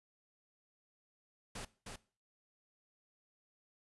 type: noise with echo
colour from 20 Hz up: pink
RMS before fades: -45 dBFS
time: 1.55-1.65 s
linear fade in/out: 5 ms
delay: 310 ms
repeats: 1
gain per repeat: -3 dB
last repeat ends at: 1.96 s
effects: noise-tail reverb RT60 0.4 s tail -20 dB re dry + resampled to 24000 Hz